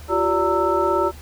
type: tone cluster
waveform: sine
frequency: 348.3 / 385.5 / 577 / 918 / 1319 Hz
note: F4 / G4 / D5 / A#5 / E6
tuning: -5 / -29 / -31 / -27 / +1 cents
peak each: -23 dBFS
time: 0.08-1.12 s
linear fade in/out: 50 ms
effects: added 75 Hz sine -38 dBFS peak until 1.21 s + pink hiss -45 dBFS RMS until 1.21 s